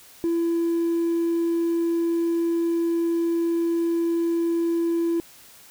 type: tone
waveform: triangle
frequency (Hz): 336.2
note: E4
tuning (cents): +34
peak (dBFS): -17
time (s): 0.24-5.2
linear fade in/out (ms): 0
effects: tanh soft clip ceiling -16 dBFS + white hiss -49 dBFS RMS until 5.7 s